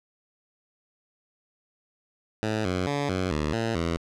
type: tone with pitch steps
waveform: 10% pulse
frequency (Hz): 108.6 / 91.4 / 143.1 / 92.7 / 75.8 / 113.7 / 83.7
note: A2 / F#2 / D3 / F#2 / D#2 / A#2 / E2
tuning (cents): -22 / -21 / -45 / +4 / -45 / -43 / +27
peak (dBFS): -17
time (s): 2.43-3.97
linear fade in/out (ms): 0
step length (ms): 220
effects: low-pass 6000 Hz 12 dB/octave